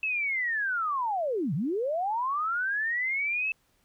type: linear two-way sweep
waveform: sine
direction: down then up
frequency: 2637 to 126.8 to 2637 Hz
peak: -26 dBFS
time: 0.03-3.52 s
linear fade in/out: 2 ms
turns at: 1.54 s
effects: pink hiss -69 dBFS RMS until 3.84 s